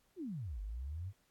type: exponential two-way sweep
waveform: sine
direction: down then up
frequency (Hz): 401.9 to 47.58 to 102.8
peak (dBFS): -39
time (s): 0.16-1.13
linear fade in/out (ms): 50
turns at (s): 0.61
effects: pink hiss -74 dBFS RMS until 1.3 s + AAC 64 kbps